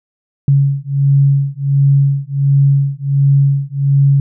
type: beating tone pair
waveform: sine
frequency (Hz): 138.59 / 139.99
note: C#3 / C#3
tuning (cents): 0 / +17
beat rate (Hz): 1.4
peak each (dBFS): -12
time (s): 0.48-4.2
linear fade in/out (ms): 2
effects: none